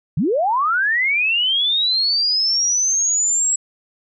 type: linear sweep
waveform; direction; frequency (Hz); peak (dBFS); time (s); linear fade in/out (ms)
sine; up; 121.6 to 7750; -15; 0.17-3.56; 5
effects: none